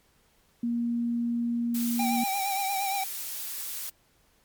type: tone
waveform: sine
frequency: 236.1 Hz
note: A#3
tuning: 22 cents sharp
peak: -25 dBFS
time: 0.63-2.24 s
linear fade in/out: 5 ms
type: noise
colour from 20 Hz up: blue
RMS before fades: -35 dBFS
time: 1.74-3.9 s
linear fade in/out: 10 ms
type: tone with vibrato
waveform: square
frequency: 784 Hz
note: G5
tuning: in tune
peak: -28 dBFS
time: 1.99-3.04 s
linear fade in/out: 5 ms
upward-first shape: triangle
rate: 8.6 Hz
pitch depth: 56 cents each way
effects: pink hiss -65 dBFS RMS until 4.44 s + MP3 96 kbps